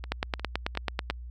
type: two click trains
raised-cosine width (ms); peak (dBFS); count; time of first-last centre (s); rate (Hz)
0.3; -23 / -11; 4 / 10; 0.04-1.108 / 0.12-1.1; 2.81 / 9.18
effects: added 60 Hz sine -38 dBFS peak until 1.3 s